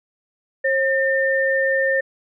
sine tone pair together, 537 / 1806.2 Hz, C5 / A6, +45 / +45 cents, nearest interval octave + major sixth, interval 2100 cents, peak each -19 dBFS, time 0.64-2.01 s, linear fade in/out 10 ms, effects none

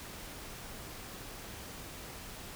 silence, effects pink hiss -46 dBFS RMS until 2.55 s

